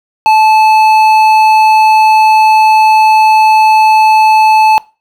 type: tone with hard clipping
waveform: triangle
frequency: 870 Hz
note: A5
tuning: 20 cents flat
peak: -5 dBFS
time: 0.26-4.78 s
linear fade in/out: 0 ms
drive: 12 dB
effects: noise-tail reverb RT60 0.3 s tail -21 dB re dry